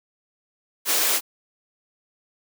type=high-pass noise; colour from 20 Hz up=white; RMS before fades=-21 dBFS; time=0.85-1.21 s; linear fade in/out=50 ms; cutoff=290 Hz; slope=24 dB/octave; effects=none